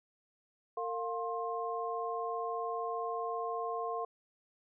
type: tone cluster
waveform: sine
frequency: 457 / 704 / 1061 Hz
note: A#4 / F5 / C6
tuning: -34 / +14 / +24 cents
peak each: -38 / -38 / -38 dBFS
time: 0.77-4.05 s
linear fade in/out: 5 ms
effects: none